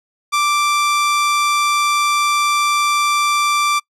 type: tone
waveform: sawtooth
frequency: 1174.7 Hz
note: D6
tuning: in tune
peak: -10 dBFS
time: 0.32-3.8 s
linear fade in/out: 20 ms
effects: noise-tail reverb RT60 0.1 s tail -26 dB re dry + low-pass 10000 Hz 12 dB/octave